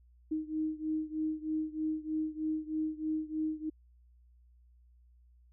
sine beating tone pair, 310.8 / 314 Hz, D#4 / D#4, -2 / +16 cents, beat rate 3.2 Hz, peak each -34 / -36 dBFS, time 0.31-3.7 s, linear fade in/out 10 ms, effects added 60 Hz sine -59 dBFS peak until 5.52 s

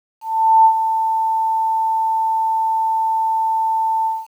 sine tone with ADSR envelope, 890 Hz, A5, 20 cents sharp, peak -6 dBFS, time 0.21-4.27 s, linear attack 440 ms, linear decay 79 ms, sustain -9 dB, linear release 210 ms, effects 8-bit

